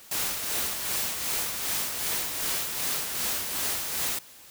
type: noise with tremolo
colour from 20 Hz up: white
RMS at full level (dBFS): -28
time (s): 0.11-4.19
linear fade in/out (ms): 5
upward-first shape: sine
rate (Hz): 2.6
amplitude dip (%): 45
effects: white hiss -50 dBFS RMS until 4.5 s